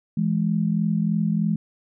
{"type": "tone pair together", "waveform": "sine", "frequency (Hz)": [166.81, 210], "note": ["E3", "G#3"], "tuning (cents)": [21, 19], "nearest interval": "major third", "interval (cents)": 398, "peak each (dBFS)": -22, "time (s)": [0.17, 1.56], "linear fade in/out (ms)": 5, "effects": []}